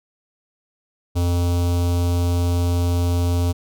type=tone with notch filter; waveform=square; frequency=87.31 Hz; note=F2; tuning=in tune; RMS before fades=-19 dBFS; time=1.15-3.53 s; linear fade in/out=20 ms; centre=1800 Hz; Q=0.79; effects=none